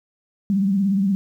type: tone with vibrato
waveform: sine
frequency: 196 Hz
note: G3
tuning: in tune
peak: -16 dBFS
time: 0.5-1.15 s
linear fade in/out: 0 ms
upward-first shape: triangle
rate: 17 Hz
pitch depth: 94 cents each way
effects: 9-bit